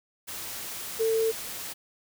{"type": "tone in noise", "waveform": "sine", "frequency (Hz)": 447.5, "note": "A4", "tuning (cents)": 29, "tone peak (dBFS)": -22, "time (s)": [0.99, 1.32], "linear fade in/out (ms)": 20, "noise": "white", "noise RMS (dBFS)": -37, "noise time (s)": [0.27, 1.74], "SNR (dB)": 12, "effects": []}